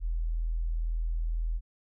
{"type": "tone", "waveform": "sine", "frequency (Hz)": 41.02, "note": "E1", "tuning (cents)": -8, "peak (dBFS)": -27, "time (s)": [0, 1.61], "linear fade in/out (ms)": 50, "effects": []}